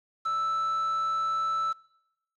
triangle tone with quantisation, 1318.5 Hz, E6, in tune, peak -24 dBFS, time 0.25-1.73 s, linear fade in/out 10 ms, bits 8, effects noise-tail reverb RT60 0.9 s tail -25 dB re dry + low-pass 6000 Hz 12 dB/octave

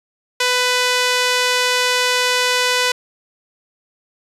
sawtooth tone with band-pass filter, 498.1 Hz, B4, 15 cents sharp, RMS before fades -17 dBFS, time 0.4-2.92 s, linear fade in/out 5 ms, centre 3700 Hz, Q 0.63, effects resampled to 32000 Hz

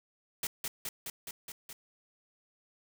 white noise with echo, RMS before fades -34 dBFS, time 0.43-0.47 s, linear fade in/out 2 ms, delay 210 ms, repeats 6, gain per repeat -2 dB, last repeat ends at 1.73 s, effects none

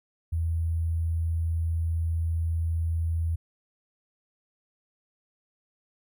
sine tone with sample-and-hold, 82.41 Hz, E2, in tune, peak -24 dBFS, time 0.32-3.36 s, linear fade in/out 10 ms, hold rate 11025 Hz, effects none

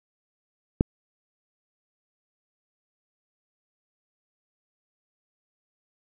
click, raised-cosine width 3 ms, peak -5 dBFS, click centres 0.809 s, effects none

